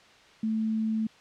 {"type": "tone", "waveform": "sine", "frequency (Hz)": 220, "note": "A3", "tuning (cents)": 0, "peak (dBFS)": -25, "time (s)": [0.43, 1.07], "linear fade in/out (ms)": 5, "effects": ["white hiss -55 dBFS RMS until 1.2 s", "low-pass 4000 Hz 12 dB/octave"]}